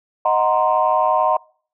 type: chord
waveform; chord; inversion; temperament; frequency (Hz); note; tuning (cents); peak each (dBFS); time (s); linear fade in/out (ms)
sine; C half-diminished seventh; first; equal with one note detuned; 622.3 / 740 / 935 / 1046.5; Eb5 / Gb5 / Bb5 / C6; 0 / 0 / +5 / 0; -19; 0.25-1.37; 5
effects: noise-tail reverb RT60 0.5 s tail -26 dB re dry + tanh soft clip ceiling -4 dBFS